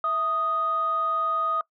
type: tone pair together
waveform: sine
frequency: 659.3 / 1244.6 Hz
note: E5 / D#6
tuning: 0 / 0 cents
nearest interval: major seventh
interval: 1100 cents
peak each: -32 / -22 dBFS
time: 0.04-1.61 s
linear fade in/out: 2 ms
effects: noise-tail reverb RT60 0.1 s tail -22 dB re dry + tanh soft clip ceiling -16 dBFS